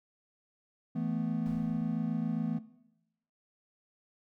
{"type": "chord", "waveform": "triangle", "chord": "E suspended fourth", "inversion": "none", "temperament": "just", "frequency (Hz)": [164.81, 219.8, 247.2], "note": ["E3", "A3", "B3"], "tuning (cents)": [0, -2, 2], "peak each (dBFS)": -33, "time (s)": [0.95, 2.59], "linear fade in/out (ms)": 10}
{"type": "noise with exponential decay", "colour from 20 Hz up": "brown", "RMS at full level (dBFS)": -44, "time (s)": [1.46, 2.2], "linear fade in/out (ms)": 0, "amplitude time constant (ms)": 160}
{"effects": ["noise-tail reverb RT60 0.9 s tail -18 dB re dry"]}